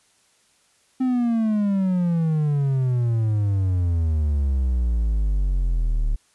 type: exponential sweep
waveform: triangle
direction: down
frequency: 261.5 to 36 Hz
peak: -16 dBFS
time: 1-6.16 s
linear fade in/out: 10 ms
effects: white hiss -61 dBFS RMS until 6.34 s + resampled to 24000 Hz